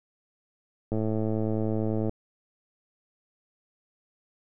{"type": "click train", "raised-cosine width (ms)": 2, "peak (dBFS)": -16, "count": 129, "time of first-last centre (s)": [0.92, 2.094], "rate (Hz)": 109, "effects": []}